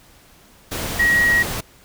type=tone in noise; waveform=sine; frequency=1900 Hz; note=A#6; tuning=33 cents sharp; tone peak=-13 dBFS; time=0.99-1.43 s; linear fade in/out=10 ms; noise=pink; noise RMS=-26 dBFS; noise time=0.71-1.61 s; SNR=+10 dB; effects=pink hiss -50 dBFS RMS until 1.84 s